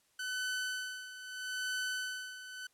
sawtooth tone with tremolo, 1508 Hz, F#6, 32 cents sharp, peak -30 dBFS, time 0.19-2.67 s, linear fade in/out 5 ms, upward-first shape sine, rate 0.78 Hz, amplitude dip 75%, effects white hiss -72 dBFS RMS until 2.73 s + low-pass 11000 Hz 12 dB/octave

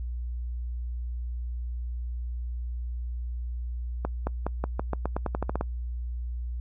accelerating click train, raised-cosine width 1 ms, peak -14 dBFS, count 14, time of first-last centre 4.05-5.61 s, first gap 220 ms, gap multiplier 0.89, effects noise-tail reverb RT60 0.1 s tail -26 dB re dry + added 60 Hz sine -30 dBFS peak until 6.6 s

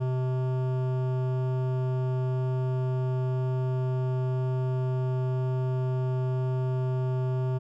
sine tone with hard clipping, 128.5 Hz, C3, 31 cents flat, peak -27 dBFS, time 0-7.59 s, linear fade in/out 20 ms, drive 14 dB, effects none

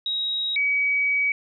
sine tone pair in turn, 3808 / 2270 Hz, A#7 / C#7, +36 / +41 cents, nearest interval major sixth, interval 895 cents, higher first, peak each -23 / -19 dBFS, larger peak second, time 0.06-0.56 / 0.56-1.32 s, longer second, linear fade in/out 2 ms, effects none

